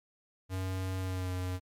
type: tone with pitch glide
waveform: square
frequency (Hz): 93.8 to 91.5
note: F#2 to F#2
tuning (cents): +24 to -19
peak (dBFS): -33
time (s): 0.49-1.6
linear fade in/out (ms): 50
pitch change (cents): -43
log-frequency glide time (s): 1-1.31
effects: MP3 96 kbps